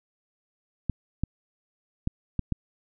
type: clicks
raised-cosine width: 5 ms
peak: -13 dBFS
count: 5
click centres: 0.897 / 1.236 / 2.074 / 2.393 / 2.523 s
effects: none